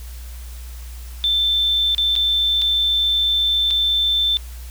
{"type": "tone with dropouts", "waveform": "sine", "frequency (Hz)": 3546, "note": "A7", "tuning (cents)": 13, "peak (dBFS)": -15, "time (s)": [1.24, 4.37], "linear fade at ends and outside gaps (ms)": 0, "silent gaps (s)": [[1.948, 1.981], [2.154, 2.162], [2.616, 2.62], [3.705, 3.709]], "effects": ["added 60 Hz sine -31 dBFS peak until 4.7 s", "white hiss -44 dBFS RMS until 4.7 s"]}